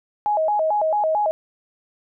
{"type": "tone with vibrato", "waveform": "sine", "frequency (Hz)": 727, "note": "F#5", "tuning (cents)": -31, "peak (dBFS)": -17, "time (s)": [0.26, 1.31], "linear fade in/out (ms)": 0, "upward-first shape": "square", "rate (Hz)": 4.5, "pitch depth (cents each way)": 240, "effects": []}